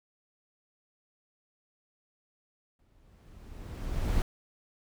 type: noise with exponential growth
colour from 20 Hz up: brown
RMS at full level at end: -26 dBFS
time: 2.79-4.22 s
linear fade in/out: 1 ms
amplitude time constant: 310 ms
effects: none